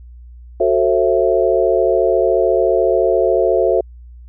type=chord; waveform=sine; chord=F# half-diminished seventh; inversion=none; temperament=just; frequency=370 / 444 / 532.8 / 666 Hz; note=F#4 / A4 / C5 / E5; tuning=0 / +16 / +31 / +18 cents; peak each=-17 dBFS; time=0.6-3.81 s; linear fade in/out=5 ms; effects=added 60 Hz sine -35 dBFS peak until 4.28 s